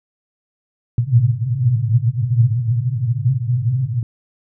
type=band-pass noise; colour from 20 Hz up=white; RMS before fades=-17 dBFS; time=0.98-4.03 s; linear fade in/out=2 ms; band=110 to 130 Hz; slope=96 dB/octave; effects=none